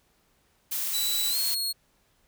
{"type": "noise", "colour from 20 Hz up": "blue", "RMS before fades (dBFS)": -30, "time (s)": [0.71, 1.55], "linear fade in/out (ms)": 10}
{"type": "tone with pitch glide", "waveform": "sawtooth", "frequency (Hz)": [3951, 4309], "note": ["B7", "C#8"], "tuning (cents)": [0, -50], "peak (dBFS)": -24, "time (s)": [0.93, 1.73], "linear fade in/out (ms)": 20, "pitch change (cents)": 150, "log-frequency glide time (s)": [1.3, 1.37]}
{"effects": ["pink hiss -67 dBFS RMS until 2.27 s"]}